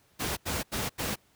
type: noise bursts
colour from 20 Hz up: pink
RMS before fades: -31 dBFS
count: 4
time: 0.19-1.159 s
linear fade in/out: 20 ms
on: 180 ms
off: 83 ms
effects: pink hiss -65 dBFS RMS until 1.35 s + high-pass 60 Hz 12 dB/octave